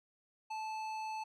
sine tone with tanh clipping, 873 Hz, A5, 14 cents flat, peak -40 dBFS, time 0.5-1.24 s, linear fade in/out 10 ms, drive 14 dB, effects none

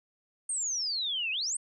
sine exponential two-way sweep, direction down then up, 8870 to 2489 to 8870 Hz, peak -29 dBFS, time 0.49-1.57 s, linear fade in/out 5 ms, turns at 1.31 s, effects none

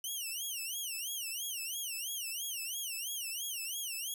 10% pulse tone with vibrato, 2946 Hz, F#7, 8 cents flat, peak -29 dBFS, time 0.04-4.14 s, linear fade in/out 2 ms, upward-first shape sine, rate 3 Hz, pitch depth 210 cents each way, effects none

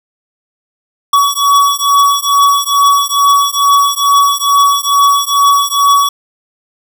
square beating tone pair, 1129 / 1131.3 Hz, C#6 / C#6, +31 / +35 cents, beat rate 2.3 Hz, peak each -11 dBFS, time 1.13-6.09 s, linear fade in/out 5 ms, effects none

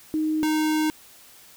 sine / square tone pair in turn, 311.1 / 309.7 Hz, D#4 / D#4, 0 / -8 cents, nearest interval unison, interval 8 cents, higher first, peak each -21 dBFS, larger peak neither, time 0.14-0.43 / 0.43-0.9 s, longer second, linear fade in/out 0 ms, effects white hiss -50 dBFS RMS until 1.56 s

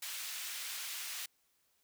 pink high-pass noise, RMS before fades -42 dBFS, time 0.02-1.26 s, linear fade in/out 5 ms, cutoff 2200 Hz, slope 12 dB/octave, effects white hiss -75 dBFS RMS until 1.83 s

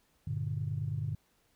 sine chord, G minor, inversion none, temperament just, 98 / 117.6 / 147 Hz, G2 / Bb2 / D3, 0 / +16 / +2 cents, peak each -36 / -36 / -35 dBFS, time 0.27-1.15 s, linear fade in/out 5 ms, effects tanh soft clip ceiling -23 dBFS + pink hiss -71 dBFS RMS until 1.55 s

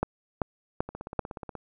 two click trains, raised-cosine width 1 ms, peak -23 / -11 dBFS, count 12 / 4, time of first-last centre 0.89-1.553 / 0.03-1.193 s, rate 16.6 / 2.58 Hz, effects none

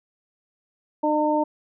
harmonic tone, 302.7 Hz, D#4, 48 cents flat, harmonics 1 / 2 / 3, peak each -23 / -23 / -23 dBFS, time 1.03-1.44 s, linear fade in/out 10 ms, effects none

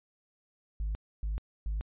sine tone bursts, 52.2 Hz, G#1, 10 cents sharp, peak -28 dBFS, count 3, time 0.8-1.81 s, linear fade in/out 0 ms, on 150 ms, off 280 ms, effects tanh soft clip ceiling -28 dBFS + resampled to 8000 Hz

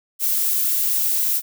violet noise, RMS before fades -20 dBFS, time 0.19-1.42 s, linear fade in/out 50 ms, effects none

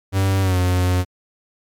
45% pulse tone with pitch glide, 96.5 to 90.56 Hz, G2 to F#2, -27 to -37 cents, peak -15 dBFS, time 0.12-1.05 s, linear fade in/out 50 ms, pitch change -110 cents, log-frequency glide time 0.41-0.57 s, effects MP3 96 kbps

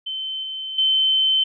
sine tone with level steps, 3078 Hz, G7, 32 cents flat, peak -25 / -27 / -15 dBFS, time 0.06-1.44 s, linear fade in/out 10 ms, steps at 0.43 / 0.78 s, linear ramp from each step 5 ms, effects none

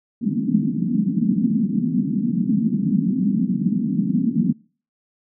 pink band-pass noise, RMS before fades -20 dBFS, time 0.21-4.53 s, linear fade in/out 10 ms, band 170 to 260 Hz, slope 48 dB/octave, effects noise-tail reverb RT60 0.4 s tail -24 dB re dry

